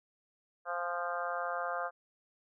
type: harmonic tone with a mistuned harmonic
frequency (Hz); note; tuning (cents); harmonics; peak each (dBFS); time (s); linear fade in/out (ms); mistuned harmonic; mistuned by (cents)
174.61; F3; 0; 3 / 4 / 5 / 6 / 7 / 8 / 9; -40 / -38 / -45 / -43 / -39 / -42 / -43; 0.65-1.91; 50; 5; -37
effects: none